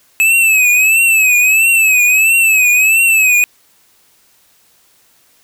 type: tone with vibrato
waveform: square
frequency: 2585 Hz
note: E7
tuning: 34 cents flat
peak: -8 dBFS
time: 0.2-3.44 s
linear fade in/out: 0 ms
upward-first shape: triangle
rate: 1.5 Hz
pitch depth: 110 cents each way
effects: white hiss -52 dBFS RMS until 5.43 s